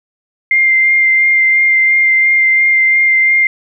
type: tone with vibrato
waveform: sine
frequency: 2100 Hz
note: C7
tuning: 6 cents sharp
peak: -7 dBFS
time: 0.51-3.47 s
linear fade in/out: 2 ms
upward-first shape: sine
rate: 2.9 Hz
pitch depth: 13 cents each way
effects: none